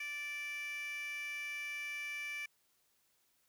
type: tone with high-pass filter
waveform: 15% pulse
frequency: 585 Hz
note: D5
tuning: 7 cents flat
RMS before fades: -42 dBFS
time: 0-2.46 s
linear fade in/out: 5 ms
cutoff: 2200 Hz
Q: 8.6
effects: white hiss -75 dBFS RMS until 3.48 s